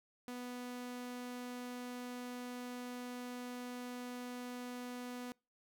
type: tone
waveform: sawtooth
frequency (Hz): 246.8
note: B3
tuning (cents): -1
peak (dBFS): -39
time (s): 0.28-5.32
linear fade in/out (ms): 0
effects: noise-tail reverb RT60 0.3 s tail -26 dB re dry